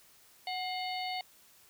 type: harmonic tone with a mistuned harmonic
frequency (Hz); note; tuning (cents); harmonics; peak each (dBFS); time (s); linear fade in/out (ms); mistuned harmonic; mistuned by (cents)
740; F#5; 0; 1 / 3 / 4 / 5 / 6; -36 / -41 / -44 / -46 / -42; 0.47-1.21; 2; 3; -78
effects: white hiss -61 dBFS RMS until 1.69 s